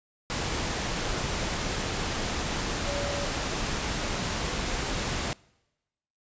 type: tone in noise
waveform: sine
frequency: 570 Hz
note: C#5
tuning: 48 cents sharp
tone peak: -33 dBFS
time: 2.87-3.25 s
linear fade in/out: 0 ms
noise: pink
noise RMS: -30 dBFS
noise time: 0.3-5.33 s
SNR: -6 dB
effects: noise-tail reverb RT60 1.0 s tail -25 dB re dry + resampled to 16000 Hz